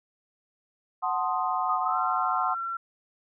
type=chord; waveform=sine; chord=F# diminished seventh; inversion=none; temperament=equal; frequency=740 / 880 / 1046.5 / 1244.5 Hz; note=F#5 / A5 / C6 / Eb6; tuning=0 / 0 / 0 / 0 cents; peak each=-29 / -33 / -29 / -31 dBFS; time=1.02-2.55 s; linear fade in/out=20 ms
type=tone with pitch glide; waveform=sine; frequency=1238 to 1357.9 Hz; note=D#6 to F6; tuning=-9 to -49 cents; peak=-29 dBFS; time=1.69-2.77 s; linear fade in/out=5 ms; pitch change=+160 cents; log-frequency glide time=1.82-1.97 s
effects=none